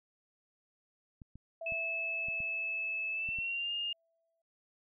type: clicks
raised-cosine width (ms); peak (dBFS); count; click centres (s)
5; -37; 7; 1.218 / 1.356 / 1.722 / 2.285 / 2.404 / 3.289 / 3.387
type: tone with exponential decay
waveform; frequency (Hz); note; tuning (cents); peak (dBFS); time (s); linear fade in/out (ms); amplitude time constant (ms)
sine; 661; E5; +5; -39; 1.61-4.42; 5; 610
type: tone with pitch glide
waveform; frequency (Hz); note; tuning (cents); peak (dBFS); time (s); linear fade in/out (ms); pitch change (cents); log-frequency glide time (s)
sine; 2607 to 2827; E7 to F7; -20 to +20; -33; 1.66-3.93; 5; +140; 3.11-3.73
effects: none